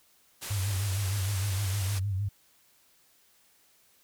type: low-pass noise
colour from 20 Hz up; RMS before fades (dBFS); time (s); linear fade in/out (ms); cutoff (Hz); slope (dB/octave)
white; -39; 0.41-2; 20; 12000; 24
type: tone with vibrato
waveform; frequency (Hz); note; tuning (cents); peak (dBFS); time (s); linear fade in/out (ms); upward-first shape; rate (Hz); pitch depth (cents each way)
sine; 98; G2; 0; -27; 0.5-2.29; 10; sine; 6.5; 89
effects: white hiss -64 dBFS RMS until 4.03 s